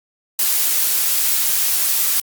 blue noise, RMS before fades -17 dBFS, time 0.39-2.2 s, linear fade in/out 2 ms, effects Opus 48 kbps

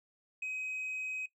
sine tone with tanh clipping, 2528 Hz, D#7, 27 cents sharp, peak -35 dBFS, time 0.42-1.26 s, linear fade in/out 5 ms, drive 1 dB, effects noise-tail reverb RT60 0.1 s tail -18 dB re dry

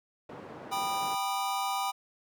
white band-pass noise, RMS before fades -45 dBFS, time 0.29-1.15 s, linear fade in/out 5 ms, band 150 to 740 Hz, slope 12 dB/octave
square chord, G augmented, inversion none, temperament just, 784 / 980 / 1225 Hz, G5 / B5 / D#6, 0 / -14 / -27 cents, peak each -33 / -35 / -36 dBFS, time 0.71-1.92 s, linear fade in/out 20 ms
effects none

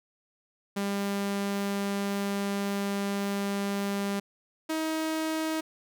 sawtooth tone pair in turn, 199.8 / 317.2 Hz, G3 / D#4, +33 / +33 cents, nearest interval minor sixth, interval 800 cents, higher second, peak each -24 dBFS, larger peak neither, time 0.76-4.2 / 4.69-5.61 s, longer first, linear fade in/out 10 ms, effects none

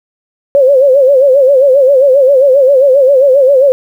sine tone with vibrato, 540 Hz, C#5, 45 cents flat, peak -3 dBFS, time 0.55-3.72 s, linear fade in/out 0 ms, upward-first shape sine, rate 7.5 Hz, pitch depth 110 cents each way, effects 7-bit

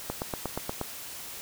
click train, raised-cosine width 1 ms, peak -16 dBFS, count 7, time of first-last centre 0.1-0.813 s, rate 8.41 Hz, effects white hiss -41 dBFS RMS until 1.41 s

